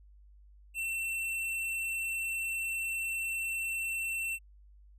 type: tone with hard clipping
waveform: sine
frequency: 2695 Hz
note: E7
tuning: 38 cents sharp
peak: -33 dBFS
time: 0.74-4.39 s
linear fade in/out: 50 ms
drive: 15 dB
effects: added 50 Hz sine -54 dBFS peak until 4.98 s + resampled to 32000 Hz